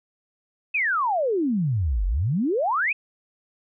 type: exponential two-way sweep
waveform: sine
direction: down then up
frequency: 2632 to 43.25 to 2632 Hz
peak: -20 dBFS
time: 0.74-2.93 s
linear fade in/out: 10 ms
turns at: 2.06 s
effects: none